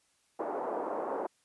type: band-pass noise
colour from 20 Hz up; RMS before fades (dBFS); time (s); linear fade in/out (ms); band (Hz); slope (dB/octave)
pink; -35; 0.39-1.27; 10; 350 to 990; 24
effects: white hiss -71 dBFS RMS until 1.44 s + resampled to 24000 Hz